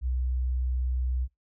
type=tone; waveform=sine; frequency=63.1 Hz; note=B1; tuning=38 cents sharp; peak=-24 dBFS; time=0.01-1.28 s; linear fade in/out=50 ms; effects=noise-tail reverb RT60 0.2 s tail -25 dB re dry + tanh soft clip ceiling -20 dBFS